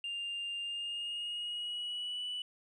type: tone with pitch glide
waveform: sine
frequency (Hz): 2800 to 2963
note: F7 to F#7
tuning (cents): +4 to +2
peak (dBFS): -34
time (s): 0.04-2.42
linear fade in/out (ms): 2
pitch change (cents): +98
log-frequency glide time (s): 0.62-2.24
effects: tanh soft clip ceiling -34 dBFS